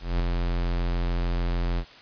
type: tone with ADSR envelope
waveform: square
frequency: 43.41 Hz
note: F1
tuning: 10 cents flat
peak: -21 dBFS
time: 0-1.85 s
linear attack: 200 ms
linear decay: 5 ms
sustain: -3 dB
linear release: 66 ms
effects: white hiss -48 dBFS RMS until 2.01 s + resampled to 11025 Hz